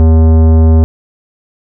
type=tone with tanh clipping; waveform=sine; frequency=80.3 Hz; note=E2; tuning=45 cents flat; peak=-5 dBFS; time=0-0.84 s; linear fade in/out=0 ms; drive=16 dB; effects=none